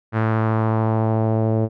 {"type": "tone with low-pass filter sweep", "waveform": "sawtooth", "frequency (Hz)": 110.8, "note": "A2", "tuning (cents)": 13, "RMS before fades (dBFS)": -19, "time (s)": [0.12, 1.69], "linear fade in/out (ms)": 50, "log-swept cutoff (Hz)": [1600, 530], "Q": 1.8, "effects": []}